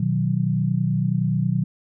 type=chord; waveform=sine; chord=B major; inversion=none; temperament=equal; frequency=123.47 / 155.56 / 185 Hz; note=B2 / D#3 / F#3; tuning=0 / 0 / 0 cents; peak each=-23 dBFS; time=0-1.64 s; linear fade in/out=5 ms; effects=none